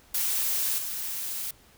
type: noise with level steps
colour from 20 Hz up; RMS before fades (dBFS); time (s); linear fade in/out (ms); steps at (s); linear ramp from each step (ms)
blue; -27 / -33; 0.14-1.51; 5; 0.78; 5
effects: pink hiss -57 dBFS RMS until 1.77 s